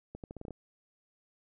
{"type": "accelerating click train", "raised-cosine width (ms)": 2, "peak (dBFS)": -29, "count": 8, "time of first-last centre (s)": [0.15, 0.507], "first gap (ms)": 88, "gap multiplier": 0.81, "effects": []}